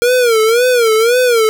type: tone with vibrato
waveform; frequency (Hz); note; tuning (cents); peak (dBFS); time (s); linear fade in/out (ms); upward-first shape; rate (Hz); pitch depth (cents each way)
square; 469.2; A#4; +11; -9; 0.02-1.49; 0; sine; 1.9; 130
effects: none